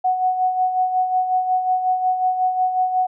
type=tone with tremolo; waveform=sine; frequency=740 Hz; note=F#5; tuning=in tune; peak=-14 dBFS; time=0.04-3.07 s; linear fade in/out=10 ms; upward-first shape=sine; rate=5.5 Hz; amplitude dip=55%; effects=none